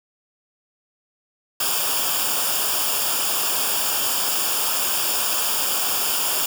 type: noise with comb filter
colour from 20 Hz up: white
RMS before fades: -22 dBFS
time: 1.6-6.46 s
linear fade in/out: 5 ms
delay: 0.49 ms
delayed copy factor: -0.75
effects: none